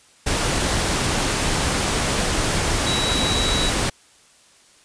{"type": "tone in noise", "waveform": "sine", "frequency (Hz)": 3895, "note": "B7", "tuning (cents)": -25, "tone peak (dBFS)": -23, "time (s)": [2.86, 3.7], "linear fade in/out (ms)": 10, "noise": "pink", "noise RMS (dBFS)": -21, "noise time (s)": [0.26, 3.9], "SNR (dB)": -5, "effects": ["white hiss -53 dBFS RMS until 4.84 s", "resampled to 22050 Hz"]}